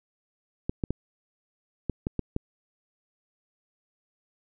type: clicks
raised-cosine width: 3 ms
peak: -14 dBFS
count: 7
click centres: 0.695 / 0.838 / 0.906 / 1.897 / 2.069 / 2.193 / 2.364 s
effects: none